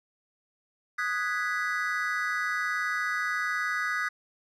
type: chord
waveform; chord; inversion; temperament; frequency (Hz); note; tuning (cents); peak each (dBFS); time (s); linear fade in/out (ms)
triangle; G# minor seventh; second; equal; 1244.5 / 1480 / 1661.2 / 1975.5; D#6 / F#6 / G#6 / B6; 0 / 0 / 0 / 0; -31; 0.98-4.09; 10
effects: none